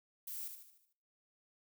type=noise with echo; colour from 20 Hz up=violet; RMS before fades=-44 dBFS; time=0.27-0.48 s; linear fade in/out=5 ms; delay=75 ms; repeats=6; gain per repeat=-6 dB; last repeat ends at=0.93 s; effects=noise-tail reverb RT60 0.6 s tail -22 dB re dry